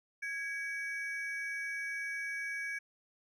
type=ring-modulated tone; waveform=triangle; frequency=1963 Hz; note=B6; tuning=11 cents flat; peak=-31 dBFS; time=0.22-2.79 s; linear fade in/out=10 ms; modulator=311 Hz; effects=none